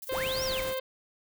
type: noise with tremolo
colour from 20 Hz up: violet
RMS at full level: -41 dBFS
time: 0.02-0.79 s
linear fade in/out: 5 ms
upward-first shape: square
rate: 20 Hz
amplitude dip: 65%
type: harmonic tone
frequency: 523.3 Hz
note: C5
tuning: in tune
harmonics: 1 / 2 / 3 / 4 / 5 / 6 / 7 / 8 / 9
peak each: -31 / -41 / -44 / -45 / -49 / -45 / -47 / -51 / -54 dBFS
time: 0.09-0.8 s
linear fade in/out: 5 ms
type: noise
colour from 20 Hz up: pink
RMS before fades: -39 dBFS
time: 0.1-0.75 s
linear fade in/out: 50 ms
type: linear two-way sweep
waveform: triangle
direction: up then down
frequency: 246.7 to 5800 to 1915 Hz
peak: -32 dBFS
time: 0.12-0.61 s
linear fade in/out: 5 ms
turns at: 0.44 s
effects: none